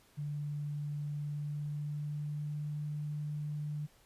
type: tone with pitch glide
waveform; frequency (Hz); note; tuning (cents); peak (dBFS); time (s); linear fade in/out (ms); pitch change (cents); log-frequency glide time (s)
sine; 146.83 to 149.05; D3 to D3; 0 to +26; -35; 0.17-3.87; 20; +26; 1.17-2.84
effects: pink hiss -65 dBFS RMS until 4.05 s + resampled to 32000 Hz